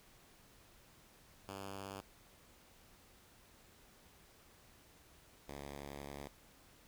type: tone pair in turn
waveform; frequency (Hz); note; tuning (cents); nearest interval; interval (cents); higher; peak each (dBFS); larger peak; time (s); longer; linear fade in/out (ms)
5% pulse; 98 / 70.87; G2 / C#2; 0 / +39; tritone; 561; first; -34 / -35; first; 1.48-2.01 / 5.48-6.28; second; 5
effects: pink hiss -64 dBFS RMS until 6.87 s